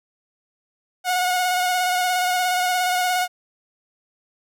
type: tone with vibrato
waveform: sawtooth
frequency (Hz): 727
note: F#5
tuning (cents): -31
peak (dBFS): -15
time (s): 1.04-3.28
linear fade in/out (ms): 50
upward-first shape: square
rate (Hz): 17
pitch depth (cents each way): 18
effects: none